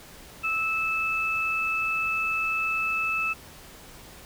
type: tone pair together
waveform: sine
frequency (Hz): 1309.5 / 2619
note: E6 / E7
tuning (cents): -12 / -12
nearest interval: octave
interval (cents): 1200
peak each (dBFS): -30 / -25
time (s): 0.43-3.34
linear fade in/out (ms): 20
effects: pink hiss -47 dBFS RMS until 4.25 s